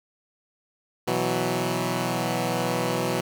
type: chord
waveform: 10% pulse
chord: B suspended fourth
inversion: none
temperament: equal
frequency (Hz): 123.47 / 164.81 / 185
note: B2 / E3 / F#3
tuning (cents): 0 / 0 / 0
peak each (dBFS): -20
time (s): 1.07-3.21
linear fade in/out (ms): 10
effects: none